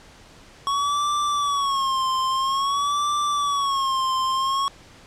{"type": "tone with vibrato", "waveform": "square", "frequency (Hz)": 1108.7, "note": "C#6", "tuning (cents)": 0, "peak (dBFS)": -21, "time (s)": [0.67, 4.68], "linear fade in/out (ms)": 0, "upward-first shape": "sine", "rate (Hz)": 0.5, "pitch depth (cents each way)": 100, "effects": ["pink hiss -48 dBFS RMS until 5.06 s", "low-pass 7000 Hz 12 dB/octave"]}